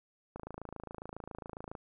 click train, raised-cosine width 1 ms, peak -28 dBFS, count 39, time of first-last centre 0.36-1.752 s, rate 27.3 Hz, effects none

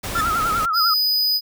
pink noise, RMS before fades -28 dBFS, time 0.03-0.66 s, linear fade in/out 10 ms
sawtooth tone with exponential growth, 1760 Hz, A6, in tune, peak -17 dBFS, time 0.09-0.21 s, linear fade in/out 5 ms, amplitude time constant 25 ms
sine tone with vibrato, 1318.5 Hz, E6, in tune, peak -18 dBFS, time 0.15-0.94 s, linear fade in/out 5 ms, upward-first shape sine, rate 10 Hz, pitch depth 91 cents each way
square tone, 4978 Hz, D#8, in tune, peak -17 dBFS, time 0.73-1.41 s, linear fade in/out 50 ms
effects none

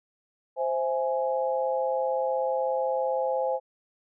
sine chord, C augmented, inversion none, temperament equal with one note detuned, 523.3 / 659.3 / 833.5 Hz, C5 / E5 / G#5, 0 / 0 / +6 cents, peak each -26 / -32 / -30 dBFS, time 0.56-3.6 s, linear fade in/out 50 ms, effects none

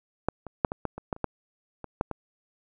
clicks, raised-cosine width 1 ms, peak -10 / -24 / -6 / -17 / -14 / -23 / -14 / -29 / -12 / -23 / -10 / -18 dBFS, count 12, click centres 0.286 / 0.467 / 0.648 / 0.719 / 0.853 / 0.98 / 1.128 / 1.164 / 1.243 / 1.843 / 2.011 / 2.113 s, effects none

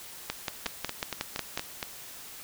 two click trains, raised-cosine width 0.2 ms, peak -14 / -12 dBFS, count 6 / 8, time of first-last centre 0.66-1.828 / 0.3-1.575 s, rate 4.28 / 5.49 Hz, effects white hiss -45 dBFS RMS until 2.43 s

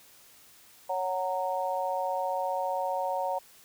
sine chord, F# major, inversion second, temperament just, 555 / 740 / 925 Hz, C#5 / F#5 / A#5, +2 / 0 / -14 cents, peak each -32 dBFS, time 0.89-3.39 s, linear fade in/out 10 ms, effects white hiss -56 dBFS RMS until 3.64 s

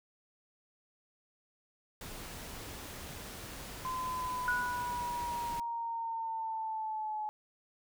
pink noise, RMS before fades -45 dBFS, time 2.01-5.6 s, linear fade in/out 2 ms
sine linear sweep, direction down, 1030 to 850 Hz, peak -34 dBFS, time 3.85-7.29 s, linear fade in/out 0 ms
sine tone with exponential decay, 1465 Hz, F#6, 18 cents flat, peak -27 dBFS, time 4.48-5.22 s, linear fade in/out 1 ms, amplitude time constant 160 ms
effects none

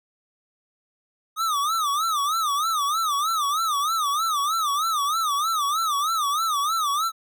square tone with vibrato, 1228 Hz, D#6, 23 cents flat, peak -22 dBFS, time 1.36-7.12 s, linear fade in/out 50 ms, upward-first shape sine, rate 3.2 Hz, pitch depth 160 cents each way, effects none

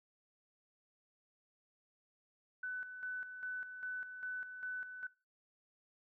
sine tone with tremolo, 1500 Hz, F#6, 23 cents sharp, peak -38 dBFS, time 2.63-5.07 s, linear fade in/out 5 ms, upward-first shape square, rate 2.5 Hz, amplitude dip 55%, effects noise-tail reverb RT60 0.3 s tail -21 dB re dry

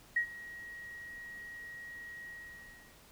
sine tone with ADSR envelope, 1896 Hz, A#6, 29 cents sharp, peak -25 dBFS, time 0.16-2.98 s, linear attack 7 ms, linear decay 90 ms, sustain -19 dB, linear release 700 ms, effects pink hiss -59 dBFS RMS until 3.11 s

